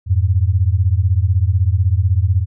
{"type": "beating tone pair", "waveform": "sine", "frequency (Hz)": [86.2, 102.2], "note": ["F2", "G#2"], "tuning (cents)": [-22, -27], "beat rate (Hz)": 16, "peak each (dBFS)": [-14, -15], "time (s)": [0.06, 2.46], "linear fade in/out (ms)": 50, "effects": []}